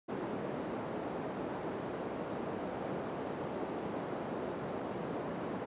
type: band-pass noise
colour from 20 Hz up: white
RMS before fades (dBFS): -39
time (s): 0.08-5.66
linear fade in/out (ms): 20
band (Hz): 170 to 550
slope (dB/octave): 12
effects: resampled to 8000 Hz